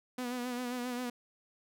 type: tone with vibrato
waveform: sawtooth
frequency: 246.9 Hz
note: B3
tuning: in tune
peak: -31 dBFS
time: 0.18-1.1 s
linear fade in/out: 5 ms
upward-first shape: sine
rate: 7.5 Hz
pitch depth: 42 cents each way
effects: none